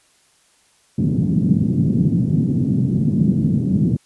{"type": "band-pass noise", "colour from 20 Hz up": "pink", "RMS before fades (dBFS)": -17, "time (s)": [0.98, 3.97], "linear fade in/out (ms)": 10, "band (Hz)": [130, 240], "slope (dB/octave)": 24, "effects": ["white hiss -57 dBFS RMS until 4.05 s", "resampled to 24000 Hz"]}